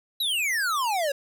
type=exponential sweep; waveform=square; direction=down; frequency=4007 to 540 Hz; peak=-24 dBFS; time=0.2-1.12 s; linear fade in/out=5 ms; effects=none